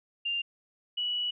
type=tone pair in turn; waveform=sine; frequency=2794 / 2940 Hz; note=F7 / F#7; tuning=0 / -12 cents; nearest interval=minor second; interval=88 cents; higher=second; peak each=-28 dBFS; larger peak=neither; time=0.25-0.42 / 0.97-1.31 s; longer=second; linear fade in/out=10 ms; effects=none